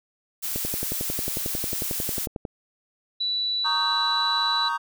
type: noise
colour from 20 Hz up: blue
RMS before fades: -29 dBFS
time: 0.42-2.27 s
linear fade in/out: 20 ms
type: click train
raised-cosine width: 2 ms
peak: -17 dBFS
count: 22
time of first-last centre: 0.56-2.452 s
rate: 11.1 Hz
type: tone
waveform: sine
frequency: 3951 Hz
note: B7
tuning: in tune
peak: -23 dBFS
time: 3.2-4.69 s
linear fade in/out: 10 ms
type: chord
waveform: triangle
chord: Eb dominant seventh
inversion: second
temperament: just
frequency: 933.4 / 1120.1 / 1244.5 / 1555.6 Hz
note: Bb5 / Db6 / Eb6 / G6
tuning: +2 / +18 / 0 / -14 cents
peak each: -26 / -28 / -29 / -29 dBFS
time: 3.64-4.78 s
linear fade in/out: 20 ms
effects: none